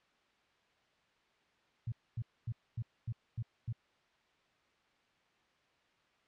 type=tone bursts; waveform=sine; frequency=115.4 Hz; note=A#2; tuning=17 cents flat; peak=-34 dBFS; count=7; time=1.87-3.727 s; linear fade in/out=5 ms; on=51 ms; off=250 ms; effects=white hiss -71 dBFS RMS until 6.27 s + low-pass 3000 Hz 12 dB/octave